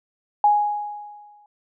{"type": "tone with exponential decay", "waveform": "sine", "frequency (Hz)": 830.6, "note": "G#5", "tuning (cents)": 0, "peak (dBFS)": -11, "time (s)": [0.44, 1.46], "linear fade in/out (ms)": 2, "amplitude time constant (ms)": 220, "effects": []}